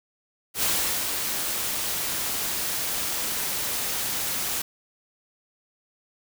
white noise with ADSR envelope, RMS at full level -23 dBFS, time 0.54-4.62 s, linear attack 88 ms, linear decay 410 ms, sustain -5 dB, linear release 6 ms, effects none

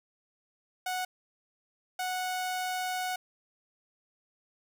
sawtooth tone bursts at uneven times, 737 Hz, F#5, 7 cents flat, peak -27 dBFS, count 2, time 0.86-1.05 / 1.99-3.16 s, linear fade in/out 5 ms, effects none

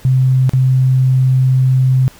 sine tone with dropouts, 130 Hz, C3, 11 cents flat, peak -8 dBFS, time 0.05-2.08 s, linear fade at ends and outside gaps 0 ms, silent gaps 0.494-0.535 s, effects pink hiss -42 dBFS RMS until 2.19 s

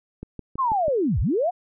click train, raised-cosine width 3 ms, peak -21 dBFS, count 5, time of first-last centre 0.23-0.881 s, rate 6.14 Hz
sine linear two-way sweep, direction down then up, 1108.7 to 43 to 754 Hz, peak -19 dBFS, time 0.58-1.51 s, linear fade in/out 20 ms, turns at 1.2 s
effects none

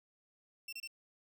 25% pulse tone bursts, 2701 Hz, E7, 42 cents sharp, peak -38 dBFS, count 3, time 0.68-0.875 s, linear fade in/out 5 ms, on 47 ms, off 27 ms, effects none

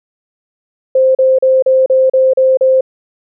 sine tone bursts, 523.3 Hz, C5, in tune, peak -6 dBFS, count 8, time 0.95-2.809 s, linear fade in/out 5 ms, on 200 ms, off 37 ms, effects none

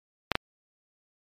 clicks, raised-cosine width 0.3 ms, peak -6 dBFS, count 2, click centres 0.317 / 0.354 s, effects MP3 64 kbps

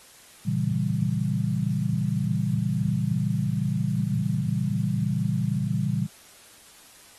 sine chord, A# diminished seventh, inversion none, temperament equal, 116.54 / 138.59 / 164.81 / 196 Hz, A#2 / C#3 / E3 / G3, 0 / 0 / 0 / 0 cents, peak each -28 dBFS, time 0.45-6.07 s, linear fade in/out 20 ms, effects white hiss -51 dBFS RMS until 7.18 s + AAC 32 kbps

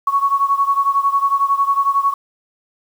sine beating tone pair, 1108.7 / 1119.7 Hz, C#6 / C#6, 0 / +17 cents, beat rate 11 Hz, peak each -15 / -18 dBFS, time 0.07-2.14 s, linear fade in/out 5 ms, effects 7-bit

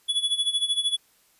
square tone with tremolo, 3400 Hz, G#7, 40 cents sharp, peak -20 dBFS, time 0.08-0.97 s, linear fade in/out 20 ms, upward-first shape sine, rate 13 Hz, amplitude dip 80%, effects white hiss -62 dBFS RMS until 1.39 s + resampled to 32000 Hz

